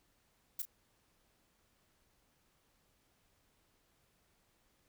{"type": "noise with echo", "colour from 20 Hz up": "violet", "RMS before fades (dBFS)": -37, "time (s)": [0.59, 0.62], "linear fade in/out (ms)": 5, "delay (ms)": 34, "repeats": 1, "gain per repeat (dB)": -11, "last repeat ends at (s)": 0.654, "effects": ["pink hiss -74 dBFS RMS until 4.88 s"]}